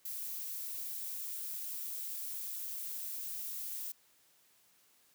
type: noise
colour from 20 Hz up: violet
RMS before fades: -41 dBFS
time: 0.05-3.92 s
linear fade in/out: 5 ms
effects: white hiss -68 dBFS RMS until 5.14 s + high-pass 100 Hz 12 dB/octave